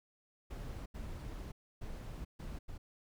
brown noise bursts at uneven times, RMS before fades -44 dBFS, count 5, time 0.5-0.86 / 0.94-1.52 / 1.81-2.25 / 2.39-2.59 / 2.68-2.78 s, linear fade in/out 10 ms, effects none

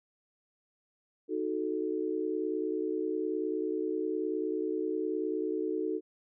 sine chord, D# diminished, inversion none, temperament equal, 311.1 / 370 / 440 Hz, D#4 / F#4 / A4, 0 / 0 / 0 cents, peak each -34 dBFS, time 1.28-6.01 s, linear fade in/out 50 ms, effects none

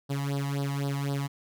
sawtooth tone with flanger, 140.3 Hz, C#3, 21 cents sharp, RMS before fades -30 dBFS, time 0.09-1.28 s, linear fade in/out 20 ms, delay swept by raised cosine 0.21 to 1.05 ms, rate 3.9 Hz, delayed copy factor +0.85, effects none

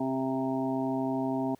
harmonic tone with a mistuned harmonic, 132.6 Hz, C3, 23 cents sharp, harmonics 1 / 2 / 3 / 5 / 6 / 7, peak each -40 / -29 / -37 / -35 / -40 / -38 dBFS, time 0-1.55 s, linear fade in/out 5 ms, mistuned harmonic 3, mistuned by -17 cents, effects pink hiss -64 dBFS RMS until 1.59 s + high-pass 60 Hz 12 dB/octave

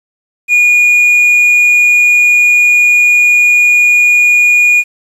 triangle tone, 2442 Hz, D#7, 33 cents flat, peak -3 dBFS, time 0.48-4.84 s, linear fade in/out 50 ms, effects resampled to 32000 Hz + 7-bit

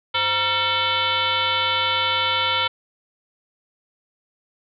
sine tone with frequency modulation, 2217 Hz, C#7, in tune, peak -18 dBFS, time 0.14-2.68 s, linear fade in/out 10 ms, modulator 424 Hz, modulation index 3.5, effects none

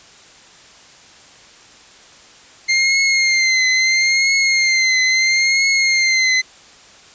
sawtooth tone with vibrato, 2106 Hz, C7, 11 cents sharp, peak -9 dBFS, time 2.68-6.42 s, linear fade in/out 20 ms, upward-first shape triangle, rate 0.75 Hz, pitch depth 60 cents each way, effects white hiss -44 dBFS RMS until 7.14 s + resampled to 16000 Hz

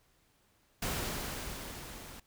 pink noise with level ramp, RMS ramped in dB -34 to -49 dBFS, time 0.82-2.2 s, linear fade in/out 5 ms, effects pink hiss -70 dBFS RMS until 2.26 s

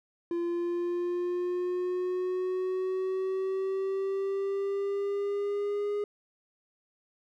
triangle linear sweep, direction up, 342.4 to 412.9 Hz, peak -26 dBFS, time 0.31-6.04 s, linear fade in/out 2 ms, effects none

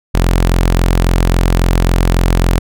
sawtooth tone, 43.65 Hz, F1, in tune, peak -5 dBFS, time 0.14-2.59 s, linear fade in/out 10 ms, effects none

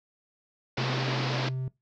pink band-pass noise, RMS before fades -32 dBFS, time 0.77-1.49 s, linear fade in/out 5 ms, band 200 to 5200 Hz, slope 48 dB/octave
triangle tone, 130 Hz, C3, 11 cents flat, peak -27 dBFS, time 0.78-1.68 s, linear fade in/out 2 ms
effects noise-tail reverb RT60 0.2 s tail -21 dB re dry

